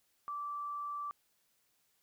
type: tone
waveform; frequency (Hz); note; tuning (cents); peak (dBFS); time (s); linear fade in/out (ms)
sine; 1165; D6; -14; -37; 0.28-1.11; 0
effects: white hiss -75 dBFS RMS until 2.02 s